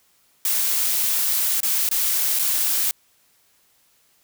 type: noise with dropouts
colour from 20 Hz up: blue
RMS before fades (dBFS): -21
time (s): 0.45-2.91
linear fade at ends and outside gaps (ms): 1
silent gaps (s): 1.604-1.631 / 1.89-1.913 / 2.389-2.394
effects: white hiss -61 dBFS RMS until 4.23 s